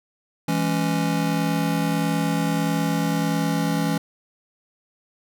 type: chord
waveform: square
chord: C# minor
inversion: first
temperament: just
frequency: 166.31 / 207.9 / 277.2 Hz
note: E3 / G#3 / C#4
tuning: +16 / +2 / 0 cents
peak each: -24 / -28 / -26 dBFS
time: 0.48-3.98 s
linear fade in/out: 5 ms
effects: none